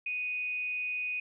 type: tone with frequency modulation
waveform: sine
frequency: 2489 Hz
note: D#7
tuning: in tune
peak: -31 dBFS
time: 0.06-1.2 s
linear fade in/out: 5 ms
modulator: 272 Hz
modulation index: 0.21
effects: none